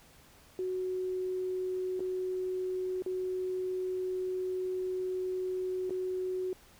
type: tone with dropouts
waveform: sine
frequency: 370 Hz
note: F#4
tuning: in tune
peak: -31 dBFS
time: 0.59-6.53 s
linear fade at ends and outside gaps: 1 ms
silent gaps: 1.995-2.004 / 3.022-3.062 / 5.896-5.906 s
effects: pink hiss -59 dBFS RMS until 6.79 s

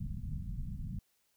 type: low-pass noise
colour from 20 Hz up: pink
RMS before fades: -39 dBFS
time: 0-0.99 s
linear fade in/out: 5 ms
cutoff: 210 Hz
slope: 48 dB/octave
effects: white hiss -75 dBFS RMS until 1.36 s

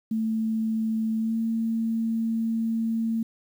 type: tone with pitch glide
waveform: sine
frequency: 221.5 to 226 Hz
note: A3 to A3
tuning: +12 to +47 cents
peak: -23 dBFS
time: 0.11-3.23 s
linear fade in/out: 5 ms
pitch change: +35 cents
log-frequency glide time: 1.18-1.36 s
effects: 9-bit

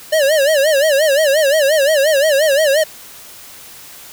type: tone with vibrato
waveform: square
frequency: 587.3 Hz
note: D5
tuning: in tune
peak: -11 dBFS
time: 0.12-2.84 s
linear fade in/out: 10 ms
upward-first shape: sine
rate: 5.7 Hz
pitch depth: 150 cents each way
effects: white hiss -37 dBFS RMS until 4.12 s

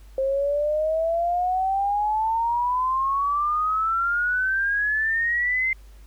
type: exponential sweep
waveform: sine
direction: up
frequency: 529 to 2093 Hz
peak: -20 dBFS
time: 0.18-5.73 s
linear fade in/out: 2 ms
effects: added 50 Hz sine -43 dBFS peak until 6.06 s + pink hiss -58 dBFS RMS until 6.06 s

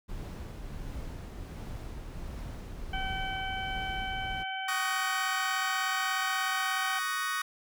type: noise with tremolo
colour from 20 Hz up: brown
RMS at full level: -38 dBFS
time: 0.08-4.44 s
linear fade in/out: 20 ms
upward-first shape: triangle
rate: 1.4 Hz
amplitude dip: 30%
type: harmonic tone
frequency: 765 Hz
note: G5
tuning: 42 cents flat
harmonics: 1 / 2 / 3 / 4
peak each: -36 / -38 / -41 / -40 dBFS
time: 2.93-6.99 s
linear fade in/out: 5 ms
type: chord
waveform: 40% pulse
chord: D# minor seventh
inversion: third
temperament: just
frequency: 1120.1 / 1244.5 / 1493.4 / 1866.8 Hz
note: C#6 / D#6 / F#6 / A#6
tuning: +18 / 0 / +16 / +2 cents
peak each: -35 dBFS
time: 4.68-7.42 s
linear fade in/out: 5 ms
effects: none

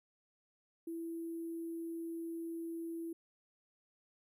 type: tone with sample-and-hold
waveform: sine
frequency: 332.1 Hz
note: E4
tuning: 13 cents sharp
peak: -39 dBFS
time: 0.87-3.13 s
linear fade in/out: 5 ms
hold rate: 11025 Hz
effects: none

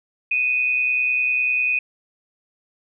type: tone pair together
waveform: sine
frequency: 2489 / 2619 Hz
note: D#7 / E7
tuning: 0 / -12 cents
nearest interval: minor second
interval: 88 cents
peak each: -18 / -26 dBFS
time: 0.31-1.79 s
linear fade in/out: 5 ms
effects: none

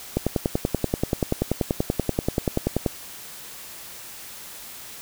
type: click train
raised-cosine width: 2 ms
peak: -7 dBFS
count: 29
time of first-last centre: 0.17-2.862 s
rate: 10.4 Hz
effects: white hiss -40 dBFS RMS until 5.01 s

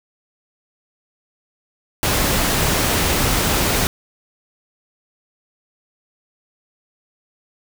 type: noise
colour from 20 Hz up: pink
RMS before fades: -18 dBFS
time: 2.03-3.87 s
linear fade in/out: 0 ms
effects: none

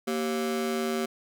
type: ring-modulated tone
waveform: 35% pulse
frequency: 310.4 Hz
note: D#4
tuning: 4 cents flat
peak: -22 dBFS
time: 0.07-1.06 s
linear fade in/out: 10 ms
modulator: 77.8 Hz
effects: none

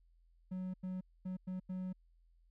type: tone bursts at uneven times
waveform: triangle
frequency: 185 Hz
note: F#3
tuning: in tune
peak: -36 dBFS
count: 5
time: 0.51-0.74 / 0.83-1.01 / 1.25-1.37 / 1.47-1.6 / 1.69-1.93 s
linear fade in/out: 10 ms
effects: added 42 Hz sine -65 dBFS peak until 2.5 s

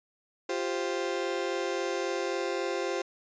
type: chord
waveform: 35% pulse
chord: F suspended second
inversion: none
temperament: just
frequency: 349.2 / 392.9 / 523.8 Hz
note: F4 / G4 / C5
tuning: 0 / +4 / +2 cents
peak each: -32 dBFS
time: 0.49-3.02 s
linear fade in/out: 5 ms
effects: resampled to 16000 Hz

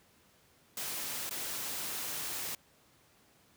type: noise with dropouts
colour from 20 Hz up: white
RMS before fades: -38 dBFS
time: 0.77-2.55 s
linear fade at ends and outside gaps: 2 ms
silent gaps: 1.294-1.309 s
effects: pink hiss -65 dBFS RMS until 3.56 s + high-pass 80 Hz 12 dB/octave

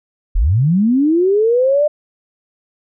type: linear sweep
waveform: sine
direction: up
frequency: 31.39 to 608 Hz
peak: -10 dBFS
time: 0.35-1.88 s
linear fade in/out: 10 ms
effects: none

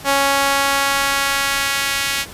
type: tone with high-pass filter sweep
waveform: sawtooth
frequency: 277.2 Hz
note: C#4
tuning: in tune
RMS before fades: -18 dBFS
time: 0.04-2.26 s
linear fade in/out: 50 ms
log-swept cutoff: 700 to 2200 Hz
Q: 1
effects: pink hiss -36 dBFS RMS until 2.33 s + resampled to 32000 Hz

